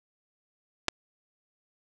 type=clicks; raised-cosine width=0.2 ms; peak=-7 / -12 dBFS; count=2; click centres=0.883 / 0.886 s; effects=none